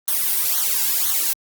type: noise with flanger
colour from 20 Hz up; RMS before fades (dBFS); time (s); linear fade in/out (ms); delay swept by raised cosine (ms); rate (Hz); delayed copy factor
blue; -20; 0.08-1.33; 0; 0.39 to 1.69; 2; -0.95
effects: Opus 32 kbps